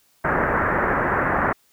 white low-pass noise, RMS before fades -21 dBFS, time 0.24-1.53 s, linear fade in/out 10 ms, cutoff 1800 Hz, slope 48 dB/octave, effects white hiss -61 dBFS RMS until 1.72 s

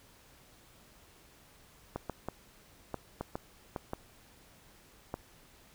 clicks, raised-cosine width 1 ms, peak -21 dBFS, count 9, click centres 1.96 / 2.097 / 2.286 / 2.943 / 3.21 / 3.355 / 3.762 / 3.934 / 5.141 s, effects pink hiss -60 dBFS RMS until 5.74 s

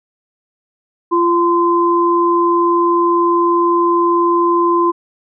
sine tone pair together, 344.1 / 1031 Hz, F4 / C6, -26 / -26 cents, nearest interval octave + perfect fifth, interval 1900 cents, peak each -13 dBFS, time 1.11-4.92 s, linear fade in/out 20 ms, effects none

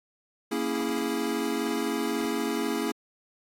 square chord, A# half-diminished seventh, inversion none, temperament equal, 233.1 / 277.2 / 329.6 / 415.3 Hz, A#3 / C#4 / E4 / G#4, 0 / 0 / 0 / 0 cents, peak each -33 dBFS, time 0.51-2.92 s, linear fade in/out 10 ms, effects AAC 48 kbps

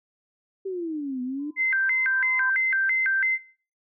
sine exponential two-way sweep, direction down then up, 393.4 to 246.9 to 304.5 Hz, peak -27 dBFS, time 0.65-1.51 s, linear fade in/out 10 ms, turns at 1.22 s
sine tone with exponential growth, 1018 Hz, C6, 48 cents flat, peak -28 dBFS, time 1.39-2.5 s, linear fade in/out 5 ms, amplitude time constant 240 ms
sine tone with vibrato, 1800 Hz, A6, 39 cents sharp, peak -20 dBFS, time 1.56-3.39 s, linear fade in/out 50 ms, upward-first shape square, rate 3 Hz, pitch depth 240 cents each way
effects noise-tail reverb RT60 0.4 s tail -19 dB re dry

